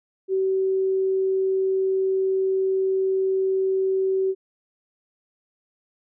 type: tone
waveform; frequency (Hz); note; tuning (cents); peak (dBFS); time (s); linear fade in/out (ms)
sine; 381.6; G4; -47; -19; 0.28-4.35; 50
effects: none